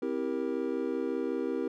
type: chord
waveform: triangle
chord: C dominant seventh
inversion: none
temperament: just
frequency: 261.6 / 327 / 392.4 / 470.9 Hz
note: C4 / E4 / G4 / Bb4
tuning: 0 / -14 / +2 / +18 cents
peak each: -33 dBFS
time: 0.02-1.68 s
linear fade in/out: 5 ms
effects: none